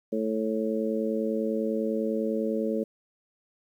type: harmonic tone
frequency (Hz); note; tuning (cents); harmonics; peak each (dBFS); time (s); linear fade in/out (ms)
110; A2; 0; 2 / 3 / 4 / 5; -29 / -33 / -30 / -32; 0.12-2.84; 10
effects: 10-bit